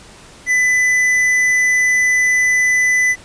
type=tone with tanh clipping; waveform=triangle; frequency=2000 Hz; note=B6; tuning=21 cents sharp; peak=-13 dBFS; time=0.46-3.16 s; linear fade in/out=50 ms; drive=14 dB; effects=pink hiss -41 dBFS RMS until 3.24 s + resampled to 22050 Hz